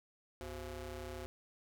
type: ring-modulated tone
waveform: 20% pulse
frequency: 154.3 Hz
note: D#3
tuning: 14 cents flat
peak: -35 dBFS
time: 0.41-1.26 s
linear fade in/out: 0 ms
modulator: 215 Hz
effects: none